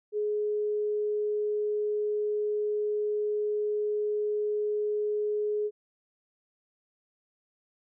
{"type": "tone", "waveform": "sine", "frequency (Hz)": 420, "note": "G#4", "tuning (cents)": 19, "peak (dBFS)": -26, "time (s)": [0.12, 5.71], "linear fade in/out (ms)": 50, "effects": []}